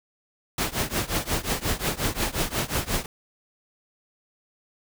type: noise with tremolo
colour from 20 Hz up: pink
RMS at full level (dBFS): -23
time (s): 0.58-3.06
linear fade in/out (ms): 2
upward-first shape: triangle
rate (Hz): 5.6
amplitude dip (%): 95
effects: none